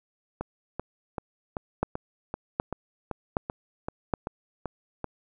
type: two click trains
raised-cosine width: 1 ms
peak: -10 / -17 dBFS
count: 4 / 13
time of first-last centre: 1.83-4.138 / 0.41-5.043 s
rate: 1.3 / 2.59 Hz
effects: none